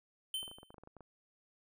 square tone with exponential decay, 3082 Hz, G7, 30 cents flat, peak -34 dBFS, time 0.34-0.74 s, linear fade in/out 2 ms, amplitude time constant 85 ms
clicks, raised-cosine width 1 ms, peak -39 dBFS, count 12, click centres 0.43 / 0.479 / 0.514 / 0.585 / 0.631 / 0.705 / 0.743 / 0.782 / 0.836 / 0.874 / 0.967 / 1.007 s
effects none

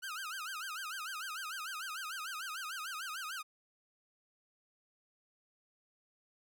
sawtooth tone with vibrato, 1400 Hz, F6, 4 cents sharp, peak -36 dBFS, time 0.02-3.43 s, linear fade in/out 20 ms, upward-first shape sine, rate 6.7 Hz, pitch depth 230 cents each way, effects none

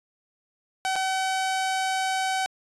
sawtooth tone with dropouts, 760 Hz, F#5, 46 cents sharp, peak -20 dBFS, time 0.85-2.46 s, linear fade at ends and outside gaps 0 ms, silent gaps 0.956-0.962 s, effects resampled to 24000 Hz

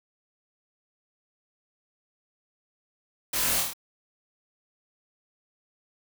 white noise with echo, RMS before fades -29 dBFS, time 3.33-3.61 s, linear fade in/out 5 ms, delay 25 ms, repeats 5, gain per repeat -2 dB, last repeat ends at 3.735 s, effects none

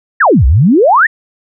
sine exponential two-way sweep, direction down then up, 1946 to 57.9 to 1946 Hz, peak -4 dBFS, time 0.2-1.07 s, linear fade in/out 10 ms, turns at 0.46 s, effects none

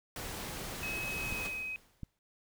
pink noise, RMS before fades -41 dBFS, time 0.16-1.47 s, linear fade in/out 2 ms
sine tone with pitch glide, 2558 to 2530 Hz, D#7 to D#7, +47 to +28 cents, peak -36 dBFS, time 0.83-1.76 s, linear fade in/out 0 ms, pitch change -19 cents, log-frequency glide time 1.03-1.42 s
clicks, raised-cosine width 5 ms, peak -28 dBFS, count 2, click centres 1.325 / 2.033 s
pink noise with exponential decay, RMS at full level -43 dBFS, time 1.45-2.19 s, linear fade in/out 1 ms, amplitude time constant 160 ms
effects none

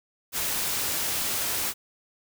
white noise, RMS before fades -28 dBFS, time 0.32-1.74 s, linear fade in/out 50 ms, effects none

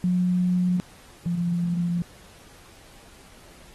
sine tone pair in turn, 180 / 173.01 Hz, F#3 / F3, -47 / -16 cents, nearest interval minor second, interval 69 cents, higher first, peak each -19 / -22 dBFS, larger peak first, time 0.04-0.8 / 1.26-2.02 s, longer neither, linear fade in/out 0 ms, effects pink hiss -51 dBFS RMS until 3.74 s + AAC 32 kbps

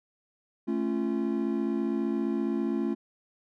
triangle chord, A augmented, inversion none, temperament just, 220 / 275 / 343.8 Hz, A3 / C#4 / E#4, 0 / -14 / -27 cents, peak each -28 / -29 / -29 dBFS, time 0.67-2.95 s, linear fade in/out 20 ms, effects none

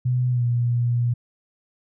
sine tone with pitch glide, 125.2 to 120.17 Hz, B2 to B2, +24 to -47 cents, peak -18 dBFS, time 0.05-1.14 s, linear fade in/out 10 ms, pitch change -71 cents, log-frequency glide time 0.3-0.44 s, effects none

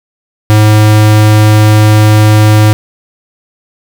square tone, 106.9 Hz, A2, 49 cents flat, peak -3 dBFS, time 0.5-2.73 s, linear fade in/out 0 ms, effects 7-bit

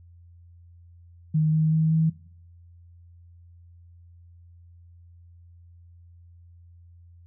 sine tone with pitch steps, 155.56 / 157.1 / 158.65 / 160.21 Hz, D#3 / D#3 / D#3 / E3, 0 / +17 / +34 / -49 cents, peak -18 dBFS, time 1.34-2.1 s, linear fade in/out 10 ms, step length 190 ms, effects noise-tail reverb RT60 0.7 s tail -20 dB re dry + added 86 Hz sine -48 dBFS peak until 7.26 s

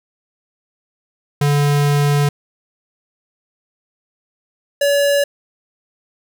square tone pair in turn, 144.5 / 568.7 Hz, D3 / C#5, -28 / +44 cents, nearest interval 2 octaves, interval 2372 cents, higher second, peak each -13 dBFS, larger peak neither, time 1.41-2.29 / 4.81-5.24 s, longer first, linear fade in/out 5 ms, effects none

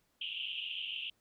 pink band-pass noise, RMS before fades -40 dBFS, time 0.21-1.1 s, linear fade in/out 5 ms, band 2700 to 3200 Hz, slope 96 dB/octave, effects pink hiss -75 dBFS RMS until 1.2 s

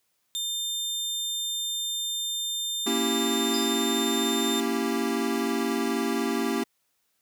sawtooth tone, 3600 Hz, A7, 39 cents sharp, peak -25 dBFS, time 0.35-4.6 s, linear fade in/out 0 ms
square chord, A# diminished seventh, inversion none, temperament equal, 233.1 / 277.2 / 329.6 / 392 Hz, A#3 / C#4 / E4 / G4, 0 / 0 / 0 / 0 cents, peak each -30 / -31 / -33 / -31 dBFS, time 2.86-6.64 s, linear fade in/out 10 ms
triangle tone with exponential decay, 4978 Hz, D#8, in tune, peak -28 dBFS, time 3.54-3.9 s, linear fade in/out 0 ms, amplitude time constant 77 ms
effects white hiss -73 dBFS RMS until 7.21 s + high-pass 60 Hz 12 dB/octave

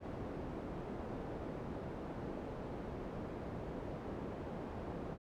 white low-pass noise, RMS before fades -44 dBFS, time 0-5.18 s, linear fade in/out 50 ms, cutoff 490 Hz, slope 12 dB/octave, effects none

